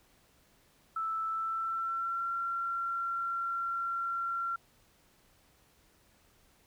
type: tone with pitch glide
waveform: sine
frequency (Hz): 1318.5 to 1368.2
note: E6 to F6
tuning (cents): 0 to -36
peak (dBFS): -31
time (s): 0.96-4.56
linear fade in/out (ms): 5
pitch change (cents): +64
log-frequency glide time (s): 1.29-2.29
effects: pink hiss -66 dBFS RMS until 6.66 s